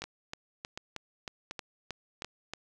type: two click trains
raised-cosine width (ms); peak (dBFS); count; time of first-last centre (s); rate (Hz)
0.2; -20 / -21; 9 / 4; 0.02-2.536 / 0.04-2.246; 3.18 / 1.36
effects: none